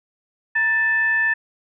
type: tone with frequency modulation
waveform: sine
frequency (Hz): 1768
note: A6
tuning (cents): +8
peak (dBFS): -16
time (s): 0.55-1.34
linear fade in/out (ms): 10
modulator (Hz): 827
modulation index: 0.3
effects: none